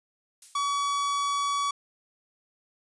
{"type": "noise with exponential decay", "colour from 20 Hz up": "violet", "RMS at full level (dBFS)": -39, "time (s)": [0.42, 0.85], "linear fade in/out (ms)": 2, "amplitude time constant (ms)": 93}
{"type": "tone", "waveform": "45% pulse", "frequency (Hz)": 1135, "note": "C#6", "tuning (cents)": 41, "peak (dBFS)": -25, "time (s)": [0.55, 1.71], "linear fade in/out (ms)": 5}
{"effects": ["resampled to 22050 Hz"]}